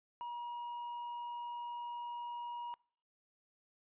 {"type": "tone with quantisation", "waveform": "triangle", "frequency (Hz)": 956, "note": "A#5", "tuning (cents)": 43, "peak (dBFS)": -38, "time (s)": [0.21, 2.74], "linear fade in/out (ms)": 0, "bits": 11, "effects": ["noise-tail reverb RT60 0.5 s tail -24 dB re dry", "resampled to 8000 Hz"]}